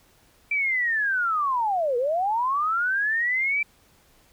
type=linear two-way sweep; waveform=sine; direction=down then up; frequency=2349 to 466.2 to 2349 Hz; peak=-21 dBFS; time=0.51-3.63 s; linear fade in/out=5 ms; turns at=1.97 s; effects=pink hiss -59 dBFS RMS until 4.32 s